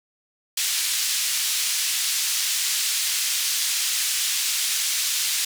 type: band-pass noise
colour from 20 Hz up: white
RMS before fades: -24 dBFS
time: 0.57-5.45 s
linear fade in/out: 5 ms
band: 2600 to 8400 Hz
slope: 12 dB/octave
effects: none